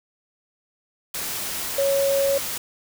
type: tone in noise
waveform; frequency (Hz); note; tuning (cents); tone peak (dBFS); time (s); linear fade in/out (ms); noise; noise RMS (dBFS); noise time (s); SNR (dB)
sine; 553; C#5; -4; -18; 1.78-2.38; 5; white; -29; 1.14-2.58; +8
effects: none